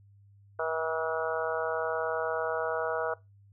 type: harmonic tone with a mistuned harmonic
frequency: 161 Hz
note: E3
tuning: 41 cents flat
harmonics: 3 / 4 / 5 / 6 / 7 / 8 / 9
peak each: -33 / -33 / -40 / -39 / -40 / -38 / -37 dBFS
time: 0.59-3.14 s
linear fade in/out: 5 ms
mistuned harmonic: 7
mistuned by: +16 cents
effects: noise-tail reverb RT60 0.2 s tail -20 dB re dry + added 100 Hz sine -55 dBFS peak until 3.52 s